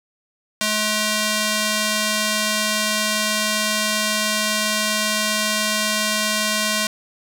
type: tone with band-pass filter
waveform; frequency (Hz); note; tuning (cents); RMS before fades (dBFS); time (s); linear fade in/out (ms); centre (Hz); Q
square; 213.7; G#3; +50; -21; 0.61-6.87; 2; 5600; 0.53
effects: none